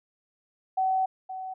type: tone pair in turn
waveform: sine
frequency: 757 / 753.7 Hz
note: F#5 / F#5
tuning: +39 / +32 cents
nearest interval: unison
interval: 7 cents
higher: first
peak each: -22 / -33 dBFS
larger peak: first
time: 0.77-1.06 / 1.29-1.54 s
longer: first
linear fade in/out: 10 ms
effects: none